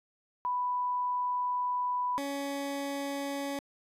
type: tone pair in turn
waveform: sine / 20% pulse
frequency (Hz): 990 / 280.1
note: B5 / C#4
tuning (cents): +4 / +18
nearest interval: octave + minor seventh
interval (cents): 2186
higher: first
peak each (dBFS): -28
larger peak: neither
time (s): 0.45-2.18 / 2.18-3.59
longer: first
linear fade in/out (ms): 0
effects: resampled to 32000 Hz